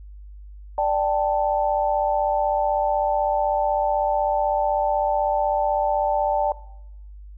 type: chord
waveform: sine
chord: D suspended fourth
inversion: none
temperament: equal with one note detuned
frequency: 590.4 / 784 / 880 Hz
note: D5 / G5 / A5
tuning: +9 / 0 / 0 cents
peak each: -23 dBFS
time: 0.78-6.52 s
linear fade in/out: 2 ms
effects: noise-tail reverb RT60 0.8 s tail -19 dB re dry + added 50 Hz sine -38 dBFS peak until 7.37 s